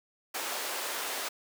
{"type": "high-pass noise", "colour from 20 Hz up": "pink", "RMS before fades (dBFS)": -35, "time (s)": [0.34, 1.29], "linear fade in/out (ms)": 10, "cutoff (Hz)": 470, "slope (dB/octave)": 12, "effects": ["high-pass 300 Hz 12 dB/octave"]}